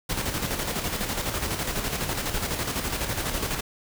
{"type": "noise with tremolo", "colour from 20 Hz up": "pink", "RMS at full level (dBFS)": -27, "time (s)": [0.09, 3.61], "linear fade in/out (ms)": 10, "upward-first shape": "square", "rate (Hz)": 12, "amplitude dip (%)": 45, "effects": []}